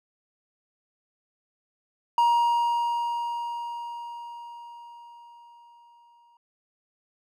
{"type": "tone with exponential decay", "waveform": "triangle", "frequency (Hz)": 945, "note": "A#5", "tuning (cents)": 23, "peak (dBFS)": -15, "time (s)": [2.18, 6.37], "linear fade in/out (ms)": 2, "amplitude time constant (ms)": 910, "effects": []}